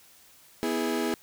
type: tone cluster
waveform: 35% pulse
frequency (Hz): 245.8 / 324.4 / 413.4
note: B3 / E4 / G#4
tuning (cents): -8 / -28 / -8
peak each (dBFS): -29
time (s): 0.63-1.14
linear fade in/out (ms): 0
effects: white hiss -56 dBFS RMS until 1.22 s